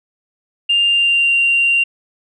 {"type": "tone with pitch glide", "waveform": "sine", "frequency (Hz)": [2800, 2769], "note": ["F7", "F7"], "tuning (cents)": [4, -15], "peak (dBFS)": -10, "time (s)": [0.69, 1.84], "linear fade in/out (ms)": 10, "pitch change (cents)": -19, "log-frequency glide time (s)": [0.85, 1.34], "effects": ["tanh soft clip ceiling -6 dBFS"]}